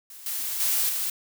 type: noise with level steps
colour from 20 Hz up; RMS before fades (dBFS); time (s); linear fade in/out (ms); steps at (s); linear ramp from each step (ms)
blue; -44 / -30 / -24 / -28; 0.1-1.1; 2; 0.26 / 0.6 / 0.89; 2
effects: none